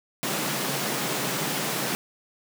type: high-pass noise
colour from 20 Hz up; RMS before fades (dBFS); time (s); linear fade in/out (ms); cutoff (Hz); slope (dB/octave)
pink; -28; 0.23-1.95; 0; 130; 96
effects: none